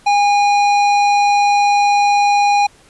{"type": "tone with hard clipping", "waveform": "triangle", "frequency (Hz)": 816, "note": "G#5", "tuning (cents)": -31, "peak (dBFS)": -12, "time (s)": [0.06, 2.67], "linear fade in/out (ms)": 10, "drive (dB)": 16, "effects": ["pink hiss -48 dBFS RMS until 2.89 s", "resampled to 24000 Hz"]}